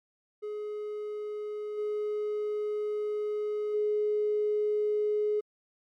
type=tone with level steps; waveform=triangle; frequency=420.8 Hz; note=G#4; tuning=23 cents sharp; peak=-31 / -26 / -21 dBFS; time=0.42-5.41 s; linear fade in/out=20 ms; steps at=1.77 / 3.73 s; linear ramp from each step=20 ms; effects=tanh soft clip ceiling -23 dBFS + MP3 96 kbps